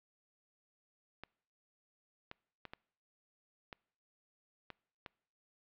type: clicks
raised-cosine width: 0.3 ms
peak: -29 dBFS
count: 7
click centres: 1.236 / 2.314 / 2.653 / 2.735 / 3.728 / 4.703 / 5.062 s
effects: noise-tail reverb RT60 0.7 s tail -26 dB re dry + low-pass 4000 Hz 12 dB/octave